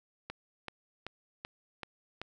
click train, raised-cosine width 0.3 ms, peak -23 dBFS, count 6, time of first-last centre 0.3-2.216 s, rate 2.61 Hz, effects none

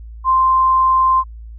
sine tone, 1045 Hz, C6, 2 cents flat, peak -10 dBFS, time 0.24-1.24 s, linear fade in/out 50 ms, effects added 56 Hz sine -31 dBFS peak until 1.58 s

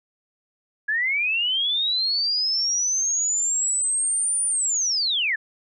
sine linear two-way sweep, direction up then down, 1661.2 to 9460 to 1661.2 Hz, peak -20 dBFS, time 0.88-5.36 s, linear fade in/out 10 ms, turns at 4.45 s, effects none

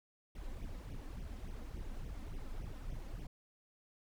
brown noise with flanger, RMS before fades -44 dBFS, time 0.35-3.27 s, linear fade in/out 5 ms, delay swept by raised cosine 0.33 to 3.93 ms, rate 3.5 Hz, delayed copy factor +0.95, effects none

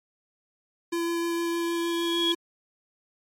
square tone with vibrato, 338.8 Hz, E4, 48 cents sharp, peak -26 dBFS, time 0.92-2.35 s, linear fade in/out 10 ms, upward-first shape sine, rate 6.5 Hz, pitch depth 8 cents each way
sine tone with exponential growth, 3322 Hz, G#7, in tune, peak -21 dBFS, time 1.3-2.32 s, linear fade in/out 1 ms, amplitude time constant 220 ms
effects MP3 64 kbps

